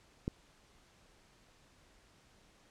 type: click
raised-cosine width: 3 ms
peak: -21 dBFS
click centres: 0.279 s
effects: pink hiss -65 dBFS RMS until 2.7 s + low-pass 8000 Hz 12 dB/octave